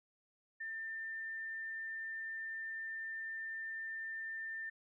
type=tone; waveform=sine; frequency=1794 Hz; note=A6; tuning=33 cents sharp; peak=-40 dBFS; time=0.6-4.7 s; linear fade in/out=10 ms; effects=none